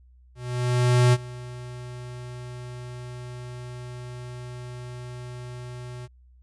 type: tone with ADSR envelope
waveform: square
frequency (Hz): 123.47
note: B2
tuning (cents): 0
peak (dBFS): -15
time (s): 0.35-6.08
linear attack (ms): 780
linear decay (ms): 40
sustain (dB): -21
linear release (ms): 34
effects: added 62 Hz sine -51 dBFS peak until 6.42 s + resampled to 24000 Hz